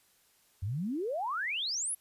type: exponential sweep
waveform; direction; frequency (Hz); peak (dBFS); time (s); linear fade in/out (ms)
sine; up; 87.31 to 11530; -31; 0.62-1.95; 10
effects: white hiss -67 dBFS RMS until 2 s + resampled to 32000 Hz